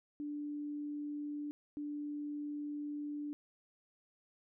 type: tone bursts at uneven times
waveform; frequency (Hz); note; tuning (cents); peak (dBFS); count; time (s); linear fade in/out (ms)
sine; 293.7; D4; 0; -38; 2; 0.2-1.51 / 1.77-3.33; 0
effects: none